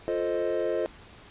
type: chord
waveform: triangle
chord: F dominant seventh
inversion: none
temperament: equal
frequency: 349.2 / 440 / 523.3 / 622.3 Hz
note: F4 / A4 / C5 / Eb5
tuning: 0 / 0 / 0 / 0 cents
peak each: -29 dBFS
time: 0.08-0.86 s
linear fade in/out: 0 ms
effects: pink hiss -50 dBFS RMS until 1.3 s + resampled to 8000 Hz